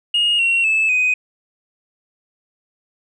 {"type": "tone with pitch steps", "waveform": "sine", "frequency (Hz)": [2860, 2736, 2617, 2503], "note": ["F7", "F7", "E7", "D#7"], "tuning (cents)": [41, -36, -13, 10], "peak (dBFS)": -12, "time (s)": [0.14, 1.14], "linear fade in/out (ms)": 5, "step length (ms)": 250, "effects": ["tanh soft clip ceiling -11 dBFS"]}